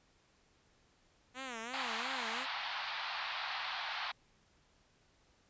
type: tone with vibrato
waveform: 5% pulse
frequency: 244 Hz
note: B3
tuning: 21 cents flat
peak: -30 dBFS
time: 1.34-2.47 s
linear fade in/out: 50 ms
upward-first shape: sine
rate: 2.9 Hz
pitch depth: 160 cents each way
type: band-pass noise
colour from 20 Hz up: pink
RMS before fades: -40 dBFS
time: 1.73-4.12 s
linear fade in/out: 10 ms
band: 740 to 4500 Hz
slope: 48 dB/octave
effects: pink hiss -70 dBFS RMS until 5.49 s + resampled to 16000 Hz